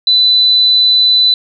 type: tone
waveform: sine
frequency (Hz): 3996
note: B7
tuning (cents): +20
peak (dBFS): -6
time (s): 0.07-1.34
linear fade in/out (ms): 2
effects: none